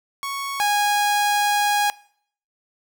sawtooth tone pair in turn, 1108.7 / 824.1 Hz, C#6 / G#5, 0 / -14 cents, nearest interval perfect fourth, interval 514 cents, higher first, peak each -22 / -14 dBFS, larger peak second, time 0.23-0.6 / 0.6-1.9 s, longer second, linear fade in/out 0 ms, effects noise-tail reverb RT60 0.6 s tail -22 dB re dry

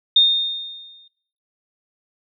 sine tone with exponential decay, 3660 Hz, A#7, 32 cents flat, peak -8 dBFS, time 0.16-1.08 s, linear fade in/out 5 ms, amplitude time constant 200 ms, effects noise-tail reverb RT60 0.6 s tail -18 dB re dry

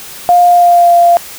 sine tone with pitch glide, 706 to 691.9 Hz, F5 to F5, +19 to -16 cents, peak -3 dBFS, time 0.29-1.17 s, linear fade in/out 0 ms, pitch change -35 cents, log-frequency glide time 0.47-0.94 s, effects white hiss -29 dBFS RMS until 1.38 s

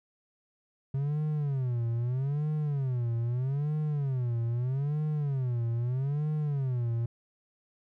triangle tone with vibrato, 133.3 Hz, C3, 33 cents sharp, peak -25 dBFS, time 0.94-7.06 s, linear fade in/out 5 ms, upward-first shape sine, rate 0.79 Hz, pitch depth 240 cents each way, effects none

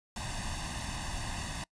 pink noise with comb filter, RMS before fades -37 dBFS, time 0.16-1.64 s, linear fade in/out 2 ms, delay 1.1 ms, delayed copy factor +0.85, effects noise-tail reverb RT60 0.1 s tail -25 dB re dry + resampled to 22050 Hz

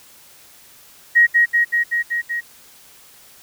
sine tone with echo, 1889 Hz, A#6, 22 cents sharp, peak -8 dBFS, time 1.15-1.27 s, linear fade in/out 20 ms, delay 190 ms, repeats 6, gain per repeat -2 dB, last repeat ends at 2.41 s, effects white hiss -47 dBFS RMS until 3.42 s

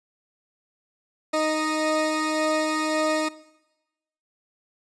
20% pulse tone pair together, 311.1 / 620.4 Hz, D#4 / D#5, 0 / -5 cents, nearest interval octave, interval 1195 cents, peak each -20 / -21 dBFS, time 1.33-3.29 s, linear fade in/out 10 ms, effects noise-tail reverb RT60 1.0 s tail -19 dB re dry + resampled to 22050 Hz

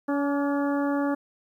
harmonic tone with a mistuned harmonic, 283.6 Hz, C#4, 40 cents sharp, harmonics 1 / 2 / 3 / 4 / 5 / 6, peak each -24 / -30 / -34 / -36 / -38 / -40 dBFS, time 0.08-1.15 s, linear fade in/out 10 ms, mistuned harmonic 4, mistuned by +29 cents, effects 10-bit

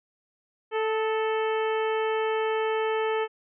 harmonic tone with a mistuned harmonic, 440 Hz, A4, in tune, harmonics 1 / 2 / 3 / 4 / 5 / 6 / 7, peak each -25 / -31 / -35 / -37 / -39 / -41 / -42 dBFS, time 0.71-3.28 s, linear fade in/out 50 ms, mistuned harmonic 3, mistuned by -28 cents, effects none

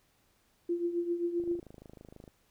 sine tone with tremolo, 345.1 Hz, F4, 21 cents flat, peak -26 dBFS, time 0.69-1.6 s, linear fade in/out 5 ms, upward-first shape triangle, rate 7.6 Hz, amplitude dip 75%
click train, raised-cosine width 2 ms, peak -36 dBFS, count 24, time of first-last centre 1.4-2.278 s, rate 26.2 Hz
effects pink hiss -70 dBFS RMS until 2.5 s

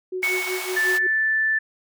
sine tone with tremolo, 370 Hz, F#4, in tune, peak -24 dBFS, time 0.12-1.07 s, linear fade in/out 5 ms, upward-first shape sine, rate 5.4 Hz, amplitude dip 90%
pink high-pass noise, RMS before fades -32 dBFS, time 0.22-0.99 s, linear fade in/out 20 ms, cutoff 660 Hz, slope 48 dB/octave
sine tone with exponential decay, 2217 Hz, C#7, in tune, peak -18 dBFS, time 0.23-1.34 s, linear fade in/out 0 ms, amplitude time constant 240 ms
sine tone, 1760 Hz, A6, in tune, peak -18 dBFS, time 0.76-1.59 s, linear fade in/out 10 ms
effects none

